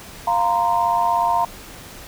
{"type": "chord", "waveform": "sine", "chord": "F suspended fourth", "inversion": "none", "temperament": "equal with one note detuned", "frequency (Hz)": [698.5, 932.3, 1029.1], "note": ["F5", "Bb5", "C6"], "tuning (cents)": [0, 0, -29], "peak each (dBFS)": [-21, -18, -23], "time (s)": [0.27, 1.45], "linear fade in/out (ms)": 5, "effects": ["pink hiss -39 dBFS RMS until 2.07 s"]}